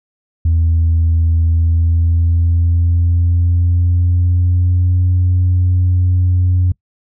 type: tone with pitch glide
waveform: sine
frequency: 82.3 to 90.27 Hz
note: E2 to F#2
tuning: -2 to -42 cents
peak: -8 dBFS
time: 0.45-6.72 s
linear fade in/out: 5 ms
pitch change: +160 cents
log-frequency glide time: 1.42-5.11 s
effects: noise-tail reverb RT60 0.1 s tail -24 dB re dry + tanh soft clip ceiling -7 dBFS